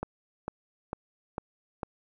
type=click train; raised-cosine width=1 ms; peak=-18 dBFS; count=5; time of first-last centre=0.03-1.832 s; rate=2.22 Hz; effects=none